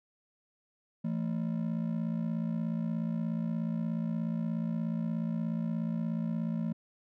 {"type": "ring-modulated tone", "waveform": "triangle", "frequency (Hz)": 196, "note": "G3", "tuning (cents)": 0, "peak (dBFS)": -25, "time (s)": [1.04, 6.73], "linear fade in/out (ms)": 10, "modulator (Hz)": 28.4, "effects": []}